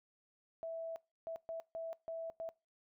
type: tone bursts at uneven times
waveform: sine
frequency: 657 Hz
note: E5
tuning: 6 cents flat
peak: -39 dBFS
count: 6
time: 0.63-0.96 / 1.27-1.36 / 1.49-1.6 / 1.75-1.93 / 2.08-2.3 / 2.4-2.49 s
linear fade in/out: 0 ms
effects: noise-tail reverb RT60 0.3 s tail -24 dB re dry